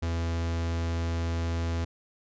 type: tone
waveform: 45% pulse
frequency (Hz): 83.6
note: E2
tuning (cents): +25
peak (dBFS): -27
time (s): 0.02-1.85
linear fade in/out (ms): 10
effects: resampled to 16000 Hz